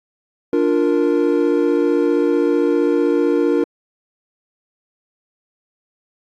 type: chord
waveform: triangle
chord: Bb major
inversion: first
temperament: equal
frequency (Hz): 293.7 / 349.2 / 466.2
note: D4 / F4 / Bb4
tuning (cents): 0 / 0 / 0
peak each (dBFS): -16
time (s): 0.53-3.64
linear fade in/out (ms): 2
effects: AAC 48 kbps